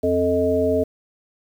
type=harmonic tone with a mistuned harmonic; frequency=88 Hz; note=F2; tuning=14 cents sharp; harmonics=1 / 3 / 5 / 7; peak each=-28 / -23 / -20 / -21 dBFS; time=0.03-0.84 s; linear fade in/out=10 ms; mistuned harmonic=7; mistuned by=+28 cents; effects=8-bit